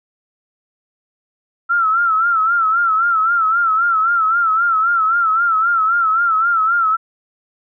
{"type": "tone with vibrato", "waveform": "sine", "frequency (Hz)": 1343, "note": "E6", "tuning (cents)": 32, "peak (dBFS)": -12, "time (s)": [1.69, 6.97], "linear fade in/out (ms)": 20, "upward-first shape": "sine", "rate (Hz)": 3.8, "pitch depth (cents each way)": 88, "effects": []}